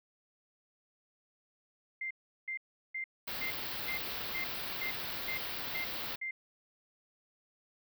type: tone bursts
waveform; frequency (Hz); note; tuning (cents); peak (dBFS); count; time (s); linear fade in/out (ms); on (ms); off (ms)
sine; 2093; C7; 0; -35; 10; 2.01-6.31; 5; 97; 370
type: band-stop noise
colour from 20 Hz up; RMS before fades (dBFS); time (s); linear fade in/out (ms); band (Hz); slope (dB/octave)
white; -39; 3.27-6.16; 10; 4900 to 15000; 48
effects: none